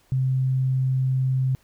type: tone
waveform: sine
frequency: 130.81 Hz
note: C3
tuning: in tune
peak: -19 dBFS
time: 0.12-1.55 s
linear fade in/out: 0 ms
effects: pink hiss -61 dBFS RMS until 1.63 s